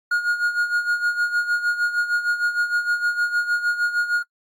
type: tone with tremolo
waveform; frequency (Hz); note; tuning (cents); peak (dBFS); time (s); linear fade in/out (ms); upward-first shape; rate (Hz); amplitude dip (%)
triangle; 1433; F6; +44; -14; 0.11-4.23; 5; sine; 6.5; 70
effects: noise-tail reverb RT60 0.1 s tail -26 dB re dry + AAC 48 kbps